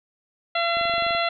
harmonic tone, 680 Hz, F5, 46 cents flat, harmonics 1 / 2 / 3 / 4 / 5 / 6, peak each -24 / -27 / -29 / -30 / -31 / -32 dBFS, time 0.55-1.29 s, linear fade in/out 5 ms
click train, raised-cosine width 2 ms, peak -27 dBFS, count 10, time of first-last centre 0.77-1.15 s, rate 23.7 Hz
effects none

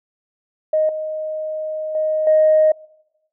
sine tone with level steps, 622.3 Hz, D#5, in tune, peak -13 / -22 / -16 / -9 dBFS, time 0.73-2.72 s, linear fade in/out 5 ms, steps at 0.89 / 1.95 / 2.27 s, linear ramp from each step 2 ms, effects noise-tail reverb RT60 1.0 s tail -26 dB re dry + tanh soft clip ceiling -5 dBFS

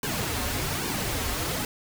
pink noise with flanger, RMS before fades -29 dBFS, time 0.03-1.65 s, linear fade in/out 2 ms, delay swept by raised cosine 1.5 to 6.1 ms, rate 1.2 Hz, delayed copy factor -0.8, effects none

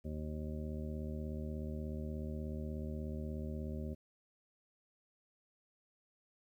harmonic tone, 76.6 Hz, D#2, 27 cents flat, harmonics 1 / 2 / 3 / 4 / 5 / 7 / 8, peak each -41 / -46 / -44 / -54 / -50 / -52 / -54 dBFS, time 0.04-3.95 s, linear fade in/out 20 ms, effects 12-bit

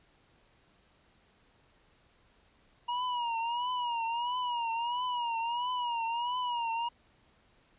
square tone with vibrato, 955 Hz, A#5, 42 cents sharp, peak -31 dBFS, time 2.88-6.89 s, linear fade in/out 10 ms, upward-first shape triangle, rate 1.5 Hz, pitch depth 96 cents each way, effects pink hiss -66 dBFS RMS until 7.78 s + resampled to 8000 Hz

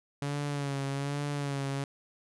sawtooth tone with vibrato, 141.2 Hz, C#3, 32 cents sharp, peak -27 dBFS, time 0.22-1.84 s, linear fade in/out 2 ms, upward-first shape sine, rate 1.2 Hz, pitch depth 45 cents each way, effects resampled to 24000 Hz

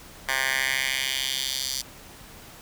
10% pulse tone with high-pass filter sweep, 133 Hz, C3, 29 cents sharp, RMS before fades -27 dBFS, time 0.28-1.82 s, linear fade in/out 10 ms, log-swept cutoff 1400 to 4900 Hz, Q 2.1, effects pink hiss -46 dBFS RMS until 2.61 s

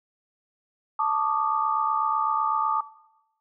sine tone cluster, 881 / 1152 / 1220 Hz, A5 / D6 / D#6, +2 / -34 / -34 cents, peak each -26 dBFS, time 0.99-2.81 s, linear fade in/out 5 ms, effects noise-tail reverb RT60 0.9 s tail -18 dB re dry

